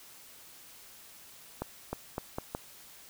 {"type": "accelerating click train", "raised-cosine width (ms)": 1, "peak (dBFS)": -19, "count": 5, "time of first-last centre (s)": [1.62, 2.549], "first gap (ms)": 310, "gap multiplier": 0.81, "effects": ["white hiss -53 dBFS RMS until 3.09 s"]}